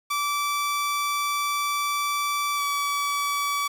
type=tone with pitch glide; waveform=sawtooth; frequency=1160 to 1145.4 Hz; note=D6 to D6; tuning=-22 to -44 cents; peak=-20 dBFS; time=0.1-3.68 s; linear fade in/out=10 ms; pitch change=-22 cents; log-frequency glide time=2.56-2.62 s; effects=8-bit